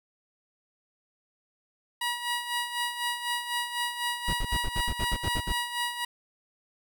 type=tone with tremolo; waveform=15% pulse; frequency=962 Hz; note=B5; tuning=46 cents flat; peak=-20 dBFS; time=2.01-6.05 s; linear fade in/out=5 ms; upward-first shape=sine; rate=4 Hz; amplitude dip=65%
type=noise bursts; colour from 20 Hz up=brown; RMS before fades=-29 dBFS; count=11; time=4.28-5.523 s; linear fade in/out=5 ms; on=53 ms; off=66 ms
effects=none